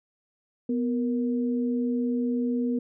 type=tone pair together; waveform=sine; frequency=246.9 / 468.2 Hz; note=B3 / A#4; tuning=0 / +8 cents; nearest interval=major seventh; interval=1108 cents; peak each=-24 / -32 dBFS; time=0.69-2.79 s; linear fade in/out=5 ms; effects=none